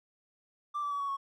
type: tone with pitch steps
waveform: triangle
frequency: 1177 / 1158.1 / 1139.5 / 1121.3 / 1103.3 Hz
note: D6 / D6 / C#6 / C#6 / C#6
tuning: +3 / -25 / +47 / +20 / -9 cents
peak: -28 dBFS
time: 0.74-1.17 s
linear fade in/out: 20 ms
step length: 86 ms
effects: tanh soft clip ceiling -28 dBFS